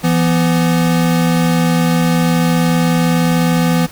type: tone pair together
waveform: square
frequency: 168.7 / 248.4 Hz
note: E3 / B3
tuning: +40 / +10 cents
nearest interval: perfect fifth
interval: 670 cents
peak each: -13 / -17 dBFS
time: 0.03-3.87 s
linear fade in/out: 20 ms
effects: pink hiss -36 dBFS RMS until 3.91 s